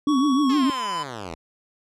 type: tone with vibrato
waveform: sine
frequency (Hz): 277.2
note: C#4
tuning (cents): 0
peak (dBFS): -17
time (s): 0.07-0.7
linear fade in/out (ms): 2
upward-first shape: triangle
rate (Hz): 6.6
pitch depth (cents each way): 180
type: tone with pitch glide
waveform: square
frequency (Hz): 1121 to 1010.3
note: C#6 to B5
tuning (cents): +19 to +39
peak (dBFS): -26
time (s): 0.07-1.04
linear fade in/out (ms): 20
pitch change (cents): -180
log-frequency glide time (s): 0.4-0.84
type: exponential sweep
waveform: 5% pulse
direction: down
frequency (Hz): 449.2 to 76.4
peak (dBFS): -21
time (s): 0.49-1.35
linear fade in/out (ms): 10
effects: low-pass 7000 Hz 12 dB/octave